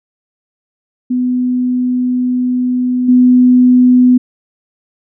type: tone with level steps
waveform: sine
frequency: 250 Hz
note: B3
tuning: 21 cents sharp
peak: -11 / -4 dBFS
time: 1.1-4.18 s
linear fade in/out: 10 ms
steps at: 3.08 s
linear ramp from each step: 10 ms
effects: none